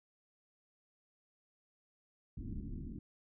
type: low-pass noise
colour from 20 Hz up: pink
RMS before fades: -43 dBFS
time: 2.37-2.99 s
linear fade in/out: 5 ms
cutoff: 320 Hz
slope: 48 dB/octave
effects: none